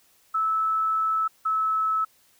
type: tone pair in turn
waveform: sine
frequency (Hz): 1307 / 1300.2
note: E6 / E6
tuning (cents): -15 / -24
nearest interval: unison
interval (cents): 9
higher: first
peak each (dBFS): -21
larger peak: neither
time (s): 0.34-1.28 / 1.45-2.05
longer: first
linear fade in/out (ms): 10
effects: white hiss -61 dBFS RMS until 2.39 s